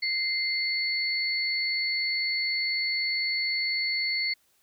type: tone pair together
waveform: sine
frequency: 2087 / 4422 Hz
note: C7 / C#8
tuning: -5 / -5 cents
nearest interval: octave + minor second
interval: 1300 cents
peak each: -28 dBFS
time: 0.02-4.34 s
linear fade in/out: 10 ms
effects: white hiss -67 dBFS RMS until 4.62 s